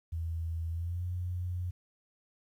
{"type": "tone with pitch glide", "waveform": "sine", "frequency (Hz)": [82.41, 89.35], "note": ["E2", "F2"], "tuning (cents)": [0, 40], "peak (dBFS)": -32, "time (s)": [0.12, 1.71], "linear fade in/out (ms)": 10, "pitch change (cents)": 140, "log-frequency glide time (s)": [0.7, 1.05], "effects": ["11-bit"]}